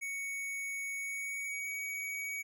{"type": "tone with pitch glide", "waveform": "square", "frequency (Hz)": [2227, 2257], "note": ["C#7", "C#7"], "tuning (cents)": [7, 31], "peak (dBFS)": -37, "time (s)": [0.01, 2.43], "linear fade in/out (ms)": 20, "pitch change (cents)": 24, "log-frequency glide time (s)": [0.97, 1.74], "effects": []}